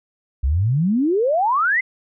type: exponential sweep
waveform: sine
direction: up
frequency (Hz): 61 to 2108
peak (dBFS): -15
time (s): 0.43-1.81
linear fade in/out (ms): 10
effects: none